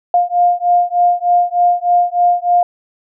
sine beating tone pair, 704 / 707.3 Hz, F5 / F5, +14 / +22 cents, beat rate 3.3 Hz, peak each -13 dBFS, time 0.14-2.63 s, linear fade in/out 2 ms, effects none

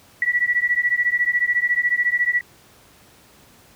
sine beating tone pair, 1939 / 1953 Hz, B6 / B6, -32 / -20 cents, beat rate 14 Hz, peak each -20 dBFS, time 0.22-2.41 s, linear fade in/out 2 ms, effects pink hiss -51 dBFS RMS until 3.75 s + high-pass 60 Hz 12 dB/octave

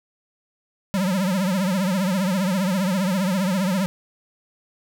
square tone with vibrato, 188.6 Hz, F#3, 33 cents sharp, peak -20 dBFS, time 0.94-3.86 s, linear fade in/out 0 ms, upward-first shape triangle, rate 15 Hz, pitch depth 150 cents each way, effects none

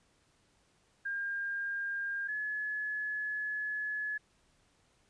sine tone pair in turn, 1607 / 1705.3 Hz, G6 / G#6, +43 / +45 cents, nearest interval minor second, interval 102 cents, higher second, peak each -33 / -33 dBFS, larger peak neither, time 1.05-2.28 / 2.28-4.18 s, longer second, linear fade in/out 10 ms, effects pink hiss -70 dBFS RMS until 5.09 s + resampled to 22050 Hz

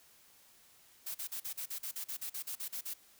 blue noise bursts, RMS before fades -40 dBFS, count 15, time 1.06-2.939 s, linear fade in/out 10 ms, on 87 ms, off 41 ms, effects white hiss -63 dBFS RMS until 3.19 s

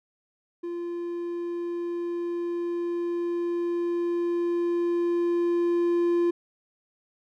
triangle tone with level ramp, 345.4 Hz, F4, 19 cents flat, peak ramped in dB -28 to -18 dBFS, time 0.63-6.31 s, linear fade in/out 10 ms, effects none

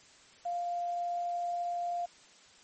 sine tone with quantisation, 698.5 Hz, F5, in tune, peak -31 dBFS, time 0.45-2.06 s, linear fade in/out 10 ms, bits 9, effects white hiss -58 dBFS RMS until 2.63 s + MP3 32 kbps

